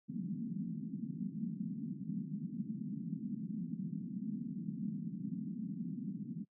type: band-pass noise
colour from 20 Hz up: white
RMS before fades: -41 dBFS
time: 0.08-6.45 s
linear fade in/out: 20 ms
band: 160 to 240 Hz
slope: 48 dB/octave
effects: noise-tail reverb RT60 0.1 s tail -26 dB re dry